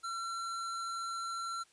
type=tone; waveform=square; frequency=1357 Hz; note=E6; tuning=50 cents sharp; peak=-37 dBFS; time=0.03-1.64 s; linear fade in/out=20 ms; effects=white hiss -66 dBFS RMS until 1.72 s + resampled to 22050 Hz